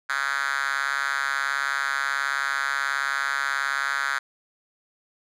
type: tone with high-pass filter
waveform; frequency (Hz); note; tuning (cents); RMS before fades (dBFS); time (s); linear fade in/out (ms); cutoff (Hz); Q
5% pulse; 138.59; C#3; 0; -26; 0.09-4.19; 10; 1500; 3.7
effects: low-pass 9000 Hz 12 dB/octave